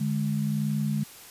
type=tone pair together; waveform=sine; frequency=148.1 / 209.4 Hz; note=D3 / G#3; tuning=+15 / +15 cents; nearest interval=tritone; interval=600 cents; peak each=-27 dBFS; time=0-1.04 s; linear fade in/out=10 ms; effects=white hiss -47 dBFS RMS until 1.3 s + resampled to 32000 Hz